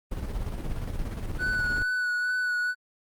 brown noise with tremolo, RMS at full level -30 dBFS, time 0.11-1.83 s, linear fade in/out 10 ms, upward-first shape square, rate 17 Hz, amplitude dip 40%
triangle tone with vibrato, 1480 Hz, F#6, in tune, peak -23 dBFS, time 1.38-2.75 s, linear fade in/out 50 ms, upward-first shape sine, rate 2.3 Hz, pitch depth 20 cents each way
effects Opus 24 kbps

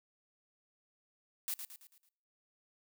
blue noise with echo, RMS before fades -37 dBFS, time 1.48-1.54 s, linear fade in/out 0 ms, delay 110 ms, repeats 5, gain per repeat -7 dB, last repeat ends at 2.09 s, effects noise-tail reverb RT60 0.7 s tail -24 dB re dry

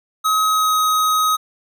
square tone with pitch glide, 1272 to 1262.5 Hz, D#6 to D#6, +38 to +25 cents, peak -15 dBFS, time 0.24-1.37 s, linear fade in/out 20 ms, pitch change -13 cents, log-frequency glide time 0.43-0.78 s, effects none

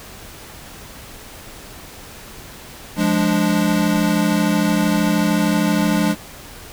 square chord, D diminished, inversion first, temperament equal, 174.61 / 207.7 / 293.7 Hz, F3 / Ab3 / D4, 0 / 0 / 0 cents, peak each -21 / -19 / -21 dBFS, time 2.96-6.16 s, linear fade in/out 50 ms, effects pink hiss -38 dBFS RMS until 6.72 s

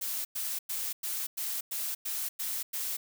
blue noise bursts, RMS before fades -34 dBFS, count 9, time 0.01-2.97 s, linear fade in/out 10 ms, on 240 ms, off 100 ms, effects none

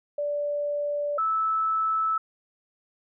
sine tone pair in turn, 583 / 1308.8 Hz, D5 / E6, -13 / -13 cents, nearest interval octave + major second, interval 1400 cents, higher second, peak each -25 / -22 dBFS, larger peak second, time 0.18-1.18 / 1.18-2.18 s, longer neither, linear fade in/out 5 ms, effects none

